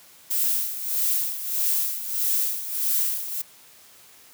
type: noise with tremolo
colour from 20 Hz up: violet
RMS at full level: -22 dBFS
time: 0.3-3.42 s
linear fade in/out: 10 ms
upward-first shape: sine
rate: 1.6 Hz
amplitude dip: 70%
effects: white hiss -51 dBFS RMS until 4.33 s + high-pass 80 Hz 12 dB/octave